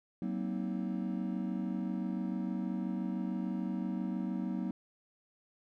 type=chord; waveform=triangle; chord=C half-diminished seventh; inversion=second; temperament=just; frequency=188.37 / 235.5 / 261.6 / 314 Hz; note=Gb3 / Bb3 / C4 / Eb4; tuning=+31 / +18 / 0 / +16 cents; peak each=-34 / -36 / -40 / -39 dBFS; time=0.22-4.71 s; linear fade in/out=2 ms; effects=none